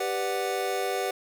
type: chord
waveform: square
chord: G major seventh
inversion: none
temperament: equal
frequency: 392 / 493.9 / 587.3 / 740 Hz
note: G4 / B4 / D5 / F#5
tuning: 0 / 0 / 0 / 0 cents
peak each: -32 / -33 / -37 / -32 dBFS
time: 0-1.11 s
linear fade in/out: 5 ms
effects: none